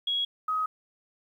sine tone pair in turn, 3320 / 1263.1 Hz, G#7 / D#6, -1 / +26 cents, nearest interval octave + perfect fourth, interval 1673 cents, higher first, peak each -25 dBFS, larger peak neither, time 0.07-0.25 / 0.48-0.66 s, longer neither, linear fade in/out 5 ms, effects 10-bit

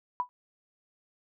sine tone with exponential decay, 987.8 Hz, B5, in tune, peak -22 dBFS, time 0.2-0.29 s, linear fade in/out 0 ms, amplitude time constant 18 ms, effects none

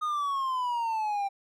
triangle exponential sweep, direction down, 1244.5 to 784 Hz, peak -25 dBFS, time 0.01-1.29 s, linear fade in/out 20 ms, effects none

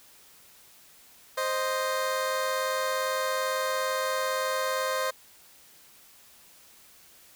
20% pulse tone pair together, 523.3 / 621 Hz, C5 / D#5, 0 / -3 cents, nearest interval minor third, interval 297 cents, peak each -23 / -27 dBFS, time 1.37-5.11 s, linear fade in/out 10 ms, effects white hiss -55 dBFS RMS until 7.35 s

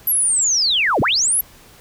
sine linear two-way sweep, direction down then up, 11840 to 66.7 to 11840 Hz, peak -14 dBFS, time 0.07-1.41 s, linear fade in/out 5 ms, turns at 1.01 s, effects pink hiss -46 dBFS RMS until 1.8 s

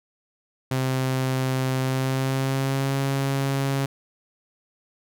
sawtooth tone with pitch glide, 130.81 to 136.84 Hz, C3 to C#3, 0 to -22 cents, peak -18 dBFS, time 0.71-3.86 s, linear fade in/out 5 ms, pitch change +78 cents, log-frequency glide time 1.81-2.98 s, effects none

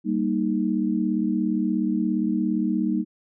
sine chord, Eb major, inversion first, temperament equal, 196 / 233.1 / 311.1 Hz, G3 / Bb3 / Eb4, 0 / 0 / 0 cents, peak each -25 dBFS, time 0.04-3.05 s, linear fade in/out 50 ms, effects none

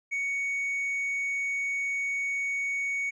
triangle tone with tanh clipping, 2231 Hz, C#7, 11 cents sharp, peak -28 dBFS, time 0.11-3.11 s, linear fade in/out 20 ms, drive 7 dB, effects none

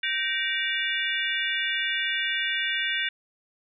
sine tone cluster, 1552 / 1870 / 2320 / 2851 / 3505 Hz, G6 / A#6 / D7 / F7 / A7, -18 / +5 / -22 / +35 / -7 cents, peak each -31 dBFS, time 0.03-3.09 s, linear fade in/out 5 ms, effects none

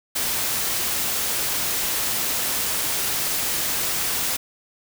white noise, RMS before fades -24 dBFS, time 0.15-4.37 s, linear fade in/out 10 ms, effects none

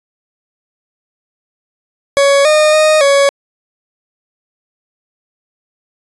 40% pulse tone with pitch steps, 559 / 612 / 619 / 559 Hz, C#5 / D#5 / D#5 / C#5, +14 / -29 / -9 / +14 cents, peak -6 dBFS, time 2.17-3.29 s, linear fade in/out 0 ms, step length 280 ms, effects resampled to 24000 Hz

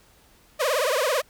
sawtooth tone with vibrato, 554.4 Hz, C#5, in tune, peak -17 dBFS, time 0.59-1.22 s, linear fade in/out 20 ms, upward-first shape triangle, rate 18 Hz, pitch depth 280 cents each way, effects pink hiss -57 dBFS RMS until 1.29 s

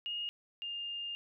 sine tone pair in turn, 2855 / 2814 Hz, F7 / F7, +37 / +12 cents, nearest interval unison, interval 25 cents, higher first, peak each -35 / -37 dBFS, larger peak first, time 0.06-0.29 / 0.62-1.15 s, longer second, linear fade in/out 0 ms, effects none

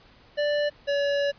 square tone pair in turn, 587.3 / 568.3 Hz, D5 / C#5, 0 / +43 cents, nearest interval minor second, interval 57 cents, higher first, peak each -23 dBFS, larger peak neither, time 0.37-0.7 / 0.87-1.32 s, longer second, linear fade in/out 20 ms, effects pink hiss -55 dBFS RMS until 1.38 s + resampled to 11025 Hz

